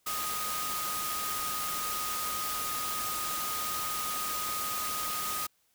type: tone in noise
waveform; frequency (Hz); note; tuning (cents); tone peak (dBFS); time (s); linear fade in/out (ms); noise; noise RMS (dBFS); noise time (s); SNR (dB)
sine; 1244.5; D#6; 0; -35; 0.06-5.47; 10; white; -35; 0.06-5.47; -3
effects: white hiss -71 dBFS RMS until 5.74 s